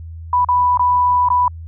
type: tone with dropouts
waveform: sine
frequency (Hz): 987.8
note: B5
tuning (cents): 0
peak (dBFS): -11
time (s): 0.33-1.48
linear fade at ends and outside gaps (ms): 2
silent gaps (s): 0.447-0.487 / 0.774-0.794 / 1.287-1.302
effects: added 82 Hz sine -29 dBFS peak until 1.67 s